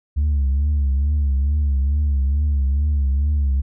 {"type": "tone with vibrato", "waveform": "sine", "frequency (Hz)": 70.8, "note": "C#2", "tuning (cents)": 37, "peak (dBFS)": -13, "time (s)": [0.16, 3.62], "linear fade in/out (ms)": 20, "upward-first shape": "triangle", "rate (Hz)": 2.3, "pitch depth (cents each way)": 110, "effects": ["tanh soft clip ceiling -14 dBFS"]}